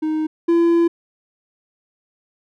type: tone pair in turn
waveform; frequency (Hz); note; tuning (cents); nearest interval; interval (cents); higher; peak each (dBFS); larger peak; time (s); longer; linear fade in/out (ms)
triangle; 311.5 / 338.3; D#4 / E4; +2 / +45; minor second; 143; second; -16 / -10; second; 0.02-0.27 / 0.48-0.88; second; 10
effects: none